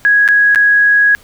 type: tone with dropouts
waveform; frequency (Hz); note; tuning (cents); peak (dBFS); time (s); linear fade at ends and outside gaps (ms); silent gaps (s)
sine; 1661.2; G#6; 0; -6; 0.05-1.15; 0; 0.278-0.287 / 0.548-0.558
effects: pink hiss -44 dBFS RMS until 1.23 s